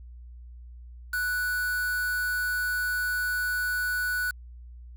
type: tone with quantisation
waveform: triangle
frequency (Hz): 1480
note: F#6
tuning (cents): 0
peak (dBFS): -24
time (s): 1.13-4.31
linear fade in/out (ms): 5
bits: 6
effects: added 60 Hz sine -42 dBFS peak until 4.96 s